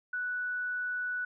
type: tone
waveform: sine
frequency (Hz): 1480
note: F#6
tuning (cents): 0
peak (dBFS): -31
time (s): 0.13-1.25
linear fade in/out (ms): 5
effects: none